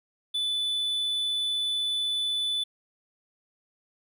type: tone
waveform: triangle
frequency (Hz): 3488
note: A7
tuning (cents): -16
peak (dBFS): -24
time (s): 0.34-2.64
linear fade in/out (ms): 10
effects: none